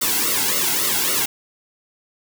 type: noise with flanger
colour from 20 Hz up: white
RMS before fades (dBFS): -20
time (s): 0.01-1.26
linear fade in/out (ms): 10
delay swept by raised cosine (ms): 1.2 to 1.71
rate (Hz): 3.6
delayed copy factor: -0.95
effects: none